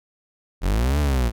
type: linear two-way sweep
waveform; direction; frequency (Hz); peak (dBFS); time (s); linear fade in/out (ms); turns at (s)
40% pulse; up then down; 41.2 to 75.3 to 55.6; -17; 0.61-1.32; 50; 0.99
effects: none